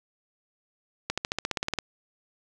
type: accelerating click train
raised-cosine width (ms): 0.2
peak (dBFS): -10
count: 12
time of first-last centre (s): 1.1-1.787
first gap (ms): 76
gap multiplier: 0.96
effects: none